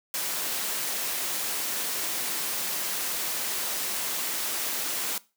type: noise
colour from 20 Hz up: white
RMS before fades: -30 dBFS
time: 0.14-5.18 s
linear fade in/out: 2 ms
effects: noise-tail reverb RT60 0.3 s tail -20 dB re dry + high-pass 200 Hz 12 dB/octave